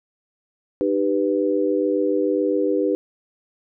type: chord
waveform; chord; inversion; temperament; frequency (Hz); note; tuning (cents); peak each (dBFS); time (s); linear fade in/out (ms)
sine; Eb augmented; none; equal with one note detuned; 304.9 / 392 / 493.9; Eb4 / G4 / B4; -35 / 0 / 0; -22; 0.81-2.95; 0
effects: none